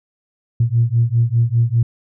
sine beating tone pair, 114.7 / 119.7 Hz, A#2 / A#2, -28 / +46 cents, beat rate 5 Hz, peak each -15 dBFS, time 0.6-1.83 s, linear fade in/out 5 ms, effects tanh soft clip ceiling -5 dBFS

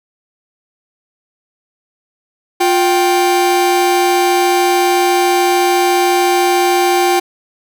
45% pulse tone pair together, 353.6 / 781 Hz, F4 / G5, +22 / -7 cents, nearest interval octave + major second, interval 1371 cents, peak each -13 dBFS, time 2.6-7.2 s, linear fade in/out 10 ms, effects none

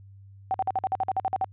sine tone bursts, 764 Hz, G5, 45 cents flat, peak -22 dBFS, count 12, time 0.51-1.444 s, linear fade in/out 0 ms, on 32 ms, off 50 ms, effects added 98 Hz sine -46 dBFS peak until 1.52 s + resampled to 8000 Hz

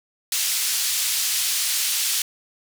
pink band-pass noise, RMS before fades -23 dBFS, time 0.32-2.22 s, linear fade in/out 2 ms, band 3800 to 15000 Hz, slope 12 dB/octave, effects none

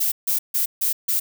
violet noise bursts, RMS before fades -21 dBFS, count 5, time 0-1.2 s, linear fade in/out 10 ms, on 120 ms, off 150 ms, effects none

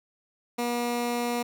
15% pulse tone, 240 Hz, B3, 49 cents flat, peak -20 dBFS, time 0.58-1.43 s, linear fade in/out 10 ms, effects none

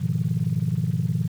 sine chord, F half-diminished seventh, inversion first, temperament equal with one note detuned, 104.49 / 123.47 / 155.56 / 174.61 Hz, Ab2 / Cb3 / Eb3 / F3, +11 / 0 / 0 / 0 cents, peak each -28 / -25 / -25 / -26 dBFS, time 0-1.28 s, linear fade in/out 20 ms, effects tanh soft clip ceiling -13 dBFS + 8-bit

